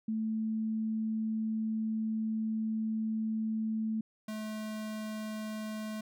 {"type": "tone pair in turn", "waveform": ["sine", "square"], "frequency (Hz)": [220, 215.8], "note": ["A3", "A3"], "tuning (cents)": [0, -33], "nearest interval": "unison", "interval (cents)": 33, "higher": "first", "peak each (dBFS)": [-30, -37], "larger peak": "first", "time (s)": [[0.08, 4.01], [4.28, 6.01]], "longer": "first", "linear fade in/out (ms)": 5, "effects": []}